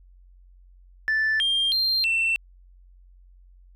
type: tone with pitch steps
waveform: sine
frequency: 1757 / 3198 / 4177 / 2688 Hz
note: A6 / G7 / C8 / E7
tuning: -3 / +34 / -4 / +33 cents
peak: -18 dBFS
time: 1.08-2.36 s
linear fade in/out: 0 ms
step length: 320 ms
effects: tanh soft clip ceiling -18 dBFS + added 45 Hz sine -49 dBFS peak until 3.75 s